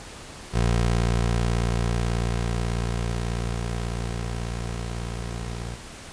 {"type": "tone with level ramp", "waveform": "20% pulse", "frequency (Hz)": 58.27, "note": "A#1", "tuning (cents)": 0, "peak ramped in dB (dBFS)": [-14, -26], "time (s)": [0.52, 5.78], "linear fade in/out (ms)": 50, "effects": ["pink hiss -41 dBFS RMS until 6.12 s", "resampled to 22050 Hz"]}